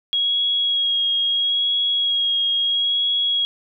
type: tone with vibrato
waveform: sine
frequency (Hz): 3300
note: G#7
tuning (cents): -12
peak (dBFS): -17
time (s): 0.13-3.45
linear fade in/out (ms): 0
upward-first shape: sine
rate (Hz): 0.75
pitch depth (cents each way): 17
effects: none